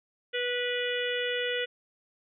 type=harmonic tone; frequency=490 Hz; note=B4; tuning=14 cents flat; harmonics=1 / 3 / 4 / 5 / 6 / 7; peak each=-31 / -36 / -35 / -39 / -35 / -39 dBFS; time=0.33-1.66 s; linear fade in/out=20 ms; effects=none